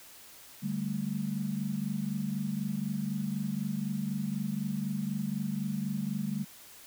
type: chord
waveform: sine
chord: D suspended fourth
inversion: none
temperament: equal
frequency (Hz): 146.83 / 196 / 220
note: D3 / G3 / A3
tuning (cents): 0 / 0 / 0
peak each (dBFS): -37 / -33 / -35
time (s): 0.62-6.45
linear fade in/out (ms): 20
effects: white hiss -52 dBFS RMS until 6.86 s